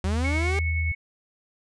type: linear sweep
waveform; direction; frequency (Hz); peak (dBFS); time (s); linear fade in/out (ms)
sawtooth; up; 180 to 406.1; -24; 0.04-0.59; 0
type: tone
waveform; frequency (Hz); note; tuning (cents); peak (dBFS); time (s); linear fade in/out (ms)
sine; 79.8; D#2; +44; -23; 0.04-0.92; 5
type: tone with tremolo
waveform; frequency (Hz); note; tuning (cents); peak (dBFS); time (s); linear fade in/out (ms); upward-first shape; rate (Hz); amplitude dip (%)
sine; 2205; C#7; -10; -27; 0.24-0.95; 10; sine; 9.6; 35
effects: resampled to 22050 Hz